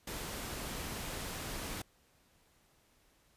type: noise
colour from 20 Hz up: pink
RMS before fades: -41 dBFS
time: 0.07-1.82 s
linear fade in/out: 5 ms
effects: pink hiss -69 dBFS RMS until 3.36 s + resampled to 32000 Hz